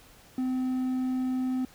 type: tone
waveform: triangle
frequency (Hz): 256.7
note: C4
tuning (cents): -33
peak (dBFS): -24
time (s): 0.38-1.65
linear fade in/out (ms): 2
effects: pink hiss -55 dBFS RMS until 1.74 s